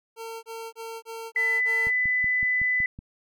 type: tone bursts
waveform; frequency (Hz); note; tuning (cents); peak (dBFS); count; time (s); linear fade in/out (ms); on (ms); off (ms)
25% pulse; 453.6; A#4; -47; -31; 6; 0.16-1.915; 50; 270; 27
type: tone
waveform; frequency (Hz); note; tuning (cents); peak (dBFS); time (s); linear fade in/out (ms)
sine; 2000; B6; +21; -21; 1.36-2.86; 2
type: click train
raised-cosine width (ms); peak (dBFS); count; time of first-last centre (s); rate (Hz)
5; -27; 7; 1.87-2.989; 5.36
effects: none